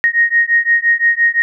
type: beating tone pair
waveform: sine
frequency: 1864.7 / 1870.5 Hz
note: A#6 / A#6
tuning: 0 / +5 cents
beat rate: 5.8 Hz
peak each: -13 dBFS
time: 0.04-1.42 s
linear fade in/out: 0 ms
effects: none